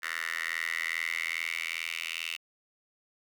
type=tone with high-pass filter sweep; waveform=10% pulse; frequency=82.41 Hz; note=E2; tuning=in tune; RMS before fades=-34 dBFS; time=0.02-2.37 s; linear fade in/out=20 ms; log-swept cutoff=1700 to 2600 Hz; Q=7.3; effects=none